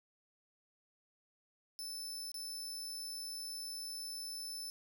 sawtooth tone with dropouts, 5274 Hz, E8, in tune, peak -39 dBFS, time 1.79-4.7 s, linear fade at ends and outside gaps 0 ms, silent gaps 2.317-2.343 s, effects none

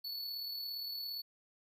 square tone with amplitude modulation, 4435 Hz, C#8, in tune, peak -38 dBFS, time 0.04-1.22 s, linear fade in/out 10 ms, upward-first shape sine, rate 37.4 Hz, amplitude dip 35%, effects none

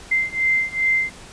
sine beating tone pair, 2082 / 2084.5 Hz, C7 / C7, -9 / -7 cents, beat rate 2.5 Hz, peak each -21 / -20 dBFS, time 0.11-1.1 s, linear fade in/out 10 ms, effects pink hiss -41 dBFS RMS until 1.32 s + resampled to 22050 Hz

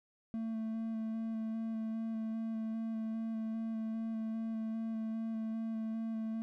triangle tone with vibrato, 223.2 Hz, A3, 25 cents sharp, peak -33 dBFS, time 0.34-6.42 s, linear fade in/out 0 ms, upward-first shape square, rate 2.5 Hz, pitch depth 12 cents each way, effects none

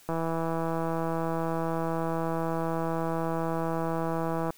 click train, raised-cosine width 1 ms, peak -17 dBFS, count 725, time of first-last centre 0.09-4.505 s, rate 164 Hz, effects white hiss -56 dBFS RMS until 4.57 s

